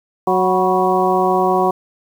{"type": "harmonic tone with a mistuned harmonic", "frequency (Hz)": 185, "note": "F#3", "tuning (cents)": 0, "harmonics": [1, 2, 3, 4, 5, 6], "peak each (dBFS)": [-23, -17, -23, -17, -20, -22], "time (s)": [0.27, 1.71], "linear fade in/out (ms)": 5, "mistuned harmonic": 5, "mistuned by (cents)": 80, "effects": ["7-bit"]}